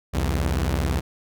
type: beating tone pair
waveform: sawtooth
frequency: 64.6 / 82.6 Hz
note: C2 / E2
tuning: -21 / +4 cents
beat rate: 18 Hz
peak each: -19 / -21 dBFS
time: 0.13-1.01 s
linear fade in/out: 20 ms
effects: none